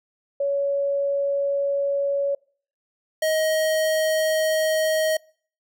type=tone pair in turn; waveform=sine / square; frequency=561 / 629.7 Hz; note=C#5 / D#5; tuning=+21 / +21 cents; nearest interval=major second; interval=200 cents; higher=second; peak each=-20 dBFS; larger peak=neither; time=0.4-2.35 / 3.22-5.17 s; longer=neither; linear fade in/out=5 ms; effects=noise-tail reverb RT60 0.5 s tail -26 dB re dry